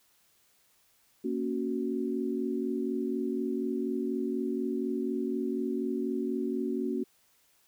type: chord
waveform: sine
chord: F# major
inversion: first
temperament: equal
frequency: 233.1 / 277.2 / 370 Hz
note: A#3 / C#4 / F#4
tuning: 0 / 0 / 0 cents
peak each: -33 dBFS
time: 1.24-7.04 s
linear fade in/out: 10 ms
effects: white hiss -67 dBFS RMS until 7.67 s